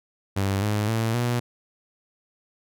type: tone with pitch steps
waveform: sawtooth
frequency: 98 / 105.03 / 112.57 / 120.65 Hz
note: G2 / G#2 / A2 / B2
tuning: 0 / +20 / +40 / -40 cents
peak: -18 dBFS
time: 0.36-1.4 s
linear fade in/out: 10 ms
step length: 260 ms
effects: none